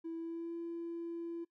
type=tone with pitch glide; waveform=triangle; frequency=329.6 to 337.3 Hz; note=E4 to E4; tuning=0 to +40 cents; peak=-35 dBFS; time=0.04-1.45 s; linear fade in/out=20 ms; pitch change=+40 cents; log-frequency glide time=0.16-0.55 s; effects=noise-tail reverb RT60 0.1 s tail -24 dB re dry + tanh soft clip ceiling -36 dBFS